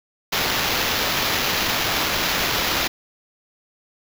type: noise with sample-and-hold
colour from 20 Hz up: blue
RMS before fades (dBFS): -22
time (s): 0.32-2.88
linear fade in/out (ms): 10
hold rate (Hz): 8820
effects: none